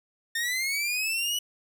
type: linear sweep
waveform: sawtooth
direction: up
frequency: 1810 to 2960 Hz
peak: -23 dBFS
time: 0.35-1.39 s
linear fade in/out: 5 ms
effects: none